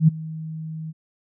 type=tone with ADSR envelope; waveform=sine; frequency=158.7 Hz; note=D#3; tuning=35 cents sharp; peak=-8 dBFS; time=0-0.93 s; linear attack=79 ms; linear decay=14 ms; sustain=-21 dB; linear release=34 ms; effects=none